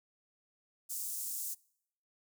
pink high-pass noise, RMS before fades -39 dBFS, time 0.89-1.55 s, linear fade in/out 20 ms, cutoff 7200 Hz, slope 24 dB/octave, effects noise-tail reverb RT60 0.7 s tail -25 dB re dry

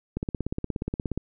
click train, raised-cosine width 3 ms, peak -15 dBFS, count 18, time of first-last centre 0.17-1.176 s, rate 16.9 Hz, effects none

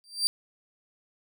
35% pulse tone with exponential growth, 4699 Hz, D8, in tune, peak -17 dBFS, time 0.04-0.27 s, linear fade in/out 0 ms, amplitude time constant 48 ms, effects none

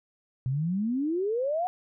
sine exponential sweep, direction up, 123.47 to 746 Hz, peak -25 dBFS, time 0.46-1.67 s, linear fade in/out 0 ms, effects none

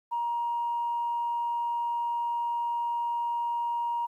sine tone, 945 Hz, A#5, 23 cents sharp, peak -26 dBFS, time 0.11-4.07 s, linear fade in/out 20 ms, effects tanh soft clip ceiling -22 dBFS + 11-bit

